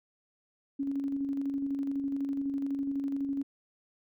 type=tone with tremolo; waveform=sine; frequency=277.2 Hz; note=C#4; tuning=in tune; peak=-28 dBFS; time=0.79-3.43 s; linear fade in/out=10 ms; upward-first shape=square; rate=12 Hz; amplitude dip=35%; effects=none